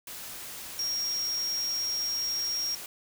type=tone in noise; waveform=sine; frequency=5590 Hz; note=F8; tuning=1 cent sharp; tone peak=-28 dBFS; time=0.79-2.75 s; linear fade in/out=2 ms; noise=white; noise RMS=-41 dBFS; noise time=0.07-2.86 s; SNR=+10 dB; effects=none